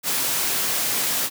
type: high-pass noise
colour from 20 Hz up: white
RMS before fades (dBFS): -23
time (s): 0.03-1.3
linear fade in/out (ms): 50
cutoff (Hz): 110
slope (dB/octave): 12
effects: none